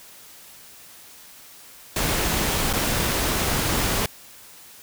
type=noise with dropouts; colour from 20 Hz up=pink; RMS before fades=-23 dBFS; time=1.96-4.06 s; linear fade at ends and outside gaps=2 ms; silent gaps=2.729-2.735 s; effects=white hiss -46 dBFS RMS until 4.82 s